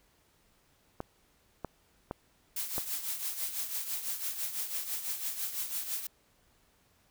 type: clicks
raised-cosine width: 1 ms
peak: -21 dBFS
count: 4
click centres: 1.004 / 1.647 / 2.111 / 2.781 s
type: noise with tremolo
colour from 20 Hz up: blue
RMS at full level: -33 dBFS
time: 2.56-6.07 s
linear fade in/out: 5 ms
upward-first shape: triangle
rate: 6 Hz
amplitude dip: 70%
effects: pink hiss -68 dBFS RMS until 7.1 s